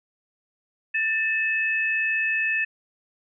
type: tone pair together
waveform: sine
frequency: 1779.1 / 2585 Hz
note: A6 / E7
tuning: +19 / -34 cents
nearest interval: tritone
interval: 647 cents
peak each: -24 dBFS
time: 0.94-2.65 s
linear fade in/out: 10 ms
effects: none